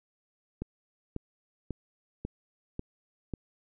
click train, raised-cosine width 3 ms, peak -21 dBFS, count 6, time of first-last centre 0.62-3.337 s, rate 1.84 Hz, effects none

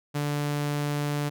sawtooth tone, 146.1 Hz, D3, 9 cents flat, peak -22 dBFS, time 0.14-1.3 s, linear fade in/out 20 ms, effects none

